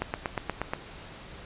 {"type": "click train", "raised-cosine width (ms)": 0.5, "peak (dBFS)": -13, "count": 7, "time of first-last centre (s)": [0.02, 0.735], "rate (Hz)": 8.39, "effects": ["pink hiss -45 dBFS RMS until 1.45 s", "resampled to 8000 Hz"]}